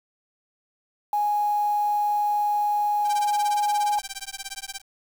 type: tone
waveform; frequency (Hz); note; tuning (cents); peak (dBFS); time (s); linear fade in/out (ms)
sine; 830.6; G#5; 0; -20; 1.13-3.99; 2
type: tone with tremolo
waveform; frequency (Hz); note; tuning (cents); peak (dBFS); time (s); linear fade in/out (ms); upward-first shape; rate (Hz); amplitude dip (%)
5% pulse; 784; G5; 0; -18; 3.04-4.82; 50; sine; 17; 100
effects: 7-bit